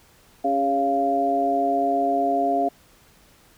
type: harmonic tone with a mistuned harmonic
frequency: 138.59 Hz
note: C#3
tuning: in tune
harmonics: 2 / 3 / 4 / 5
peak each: -26 / -28 / -31 / -20 dBFS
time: 0.44-2.69 s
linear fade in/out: 10 ms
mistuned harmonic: 3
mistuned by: -34 cents
effects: pink hiss -55 dBFS RMS until 3.57 s